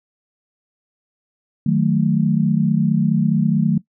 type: chord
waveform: sine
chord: D# diminished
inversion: none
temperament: equal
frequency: 155.56 / 185 / 220 Hz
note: D#3 / F#3 / A3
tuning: 0 / 0 / 0 cents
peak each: -18 dBFS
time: 1.66-3.78 s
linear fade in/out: 5 ms
effects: noise-tail reverb RT60 0.1 s tail -18 dB re dry